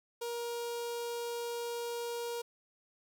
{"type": "tone with notch filter", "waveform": "sawtooth", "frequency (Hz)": 472.3, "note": "A#4", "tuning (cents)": 23, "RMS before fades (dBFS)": -38, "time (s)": [0.21, 2.42], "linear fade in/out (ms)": 10, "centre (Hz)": 1800, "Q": 1.2, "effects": []}